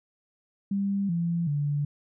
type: tone with pitch steps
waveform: sine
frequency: 198.4 / 169.75 / 145.24 Hz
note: G3 / F3 / D3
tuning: +21 / -49 / -19 cents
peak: -24 dBFS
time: 0.71-1.85 s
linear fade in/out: 5 ms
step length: 380 ms
effects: none